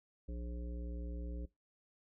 harmonic tone, 59.4 Hz, A#1, 33 cents sharp, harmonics 1 / 3 / 5 / 7 / 9, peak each -40 / -50 / -51 / -56 / -56 dBFS, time 0.28-1.46 s, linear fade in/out 10 ms, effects noise-tail reverb RT60 0.2 s tail -22 dB re dry

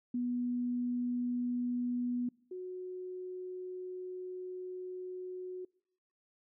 sine tone pair in turn, 244.8 / 366.8 Hz, B3 / F#4, -15 / -15 cents, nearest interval perfect fifth, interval 700 cents, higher second, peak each -31 / -39 dBFS, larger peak first, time 0.14-2.29 / 2.51-5.65 s, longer second, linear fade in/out 5 ms, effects noise-tail reverb RT60 0.8 s tail -26 dB re dry

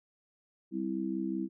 sine chord, C major, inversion second, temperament just, 196.22 / 261.6 / 327 Hz, G3 / C4 / E4, +2 / 0 / -14 cents, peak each -36 / -37 / -34 dBFS, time 0.71-1.49 s, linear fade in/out 50 ms, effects none

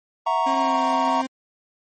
triangle chord, F# dominant seventh, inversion third, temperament equal, 659.3 / 740 / 932.3 / 1108.7 Hz, E5 / F#5 / A#5 / C#6, 0 / 0 / 0 / 0 cents, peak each -25 / -25 / -19 / -24 dBFS, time 0.26-1.22 s, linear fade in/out 10 ms
40% pulse tone with pitch glide, 269 to 262.4 Hz, C4 to C4, +48 to +5 cents, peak -25 dBFS, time 0.46-1.27 s, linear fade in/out 10 ms, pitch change -43 cents, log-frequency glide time 0.59-0.8 s
effects MP3 32 kbps

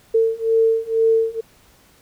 sine beating tone pair, 449.3 / 451.4 Hz, A4 / A4, +36 / +44 cents, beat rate 2.1 Hz, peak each -18 / -17 dBFS, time 0.14-1.41 s, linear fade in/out 10 ms, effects pink hiss -53 dBFS RMS until 2.01 s

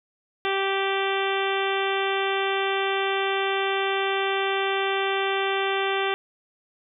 harmonic tone, 390 Hz, G4, 9 cents flat, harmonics 1 / 2 / 3 / 4 / 5 / 6 / 7 / 8 / 9, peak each -26 / -29 / -31 / -32 / -33 / -34 / -34 / -35 / -36 dBFS, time 0.45-6.14 s, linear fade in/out 0 ms, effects none

